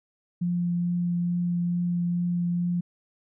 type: tone with vibrato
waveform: sine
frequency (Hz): 174.61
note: F3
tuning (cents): 0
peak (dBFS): -23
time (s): 0.41-2.81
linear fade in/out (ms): 10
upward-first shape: triangle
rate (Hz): 2.3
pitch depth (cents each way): 10
effects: none